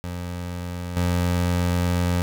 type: tone with level steps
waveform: 25% pulse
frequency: 88.2 Hz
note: F2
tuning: 18 cents sharp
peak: -25 / -16 dBFS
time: 0.04-2.22 s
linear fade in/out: 0 ms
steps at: 0.96 s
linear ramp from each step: 10 ms
effects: none